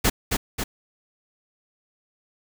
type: noise with echo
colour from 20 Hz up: pink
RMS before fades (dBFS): -19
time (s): 0.04-0.1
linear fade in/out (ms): 10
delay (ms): 270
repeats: 2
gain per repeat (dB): -4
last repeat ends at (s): 0.64
effects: none